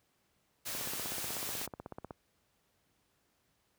white noise, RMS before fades -39 dBFS, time 0.65-1.67 s, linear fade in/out 20 ms
click train, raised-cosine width 1 ms, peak -28 dBFS, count 23, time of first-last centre 0.75-2.108 s, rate 16.2 Hz
effects pink hiss -75 dBFS RMS until 3.78 s + high-pass 60 Hz 12 dB/octave

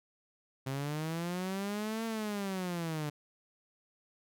sawtooth linear two-way sweep, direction up then down, 131.3 to 228 to 145.9 Hz, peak -30 dBFS, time 0.66-3.1 s, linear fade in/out 10 ms, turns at 2.05 s, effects none

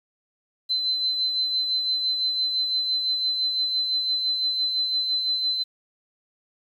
sine tone with tremolo, 4053 Hz, B7, 44 cents sharp, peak -20 dBFS, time 0.69-5.64 s, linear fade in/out 20 ms, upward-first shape sine, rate 5.9 Hz, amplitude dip 40%, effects 9-bit

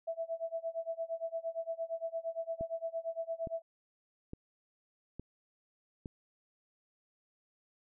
sine tone with tremolo, 660 Hz, E5, 2 cents sharp, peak -32 dBFS, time 0.07-3.62 s, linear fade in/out 10 ms, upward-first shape sine, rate 8.7 Hz, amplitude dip 95%
click train, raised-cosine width 3 ms, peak -29 dBFS, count 5, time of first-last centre 2.61-6.058 s, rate 1.16 Hz
effects none

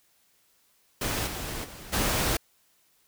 pink noise with level steps, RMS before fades -29 / -35 / -44 / -26 dBFS, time 1.01-2.37 s, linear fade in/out 5 ms, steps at 1.26 / 1.63 / 1.92 s, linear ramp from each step 20 ms, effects white hiss -66 dBFS RMS until 3.07 s

